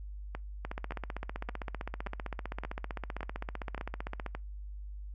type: two click trains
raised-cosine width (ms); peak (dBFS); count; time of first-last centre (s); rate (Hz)
0.5; -23 / -22; 8 / 57; 0.35-4.35 / 0.65-4.263; 1.75 / 15.5
effects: noise-tail reverb RT60 0.2 s tail -25 dB re dry + added 50 Hz sine -40 dBFS peak until 5.14 s